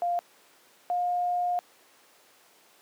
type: tone pair in turn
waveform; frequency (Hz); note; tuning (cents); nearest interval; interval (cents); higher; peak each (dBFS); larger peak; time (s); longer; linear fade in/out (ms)
sine; 699 / 711.2; F5 / F5; +1 / +31; unison; 30; second; -24 / -24; neither; 0.02-0.19 / 0.9-1.59; second; 0
effects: pink hiss -58 dBFS RMS until 2.81 s + high-pass 400 Hz 12 dB/octave